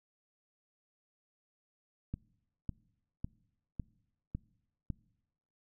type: click train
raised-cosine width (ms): 5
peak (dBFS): -24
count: 6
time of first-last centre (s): 2.14-4.902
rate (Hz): 1.81
effects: noise-tail reverb RT60 0.9 s tail -24 dB re dry